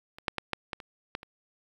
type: clicks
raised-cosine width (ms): 0.3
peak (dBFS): -28 / -10 / -14 / -12 / -17 / -27 / -16 / -28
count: 8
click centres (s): 0.185 / 0.282 / 0.383 / 0.533 / 0.732 / 0.802 / 1.151 / 1.231
effects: 8-bit